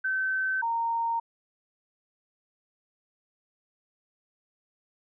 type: tone pair in turn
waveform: sine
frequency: 1536 / 923.7 Hz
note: G6 / A#5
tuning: -36 / -16 cents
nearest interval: major sixth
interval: 880 cents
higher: first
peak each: -25 dBFS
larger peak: neither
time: 0.04-0.62 / 0.62-1.2 s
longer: neither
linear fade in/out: 10 ms
effects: none